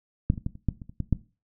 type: clicks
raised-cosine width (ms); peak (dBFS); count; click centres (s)
5; -8 / -28 / -23 / -16 / -30 / -11 / -27 / -30 / -16 / -9; 10; 0.301 / 0.337 / 0.378 / 0.464 / 0.554 / 0.687 / 0.818 / 0.895 / 1.003 / 1.127
effects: noise-tail reverb RT60 0.3 s tail -17 dB re dry